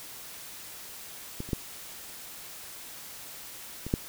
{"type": "clicks", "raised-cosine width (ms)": 3, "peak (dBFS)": [-21, -29, -14, -23, -11], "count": 5, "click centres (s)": [1.404, 1.49, 1.532, 3.866, 3.939], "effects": ["white hiss -44 dBFS RMS until 4.08 s"]}